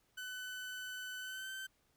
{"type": "tone with pitch glide", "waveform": "30% pulse", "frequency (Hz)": [1504, 1543.6], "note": ["F#6", "G6"], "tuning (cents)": [28, -27], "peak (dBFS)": -40, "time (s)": [0.17, 1.67], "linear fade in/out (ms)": 10, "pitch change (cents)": 45, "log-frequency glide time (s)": [1.19, 1.5], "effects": ["pink hiss -75 dBFS RMS until 1.96 s"]}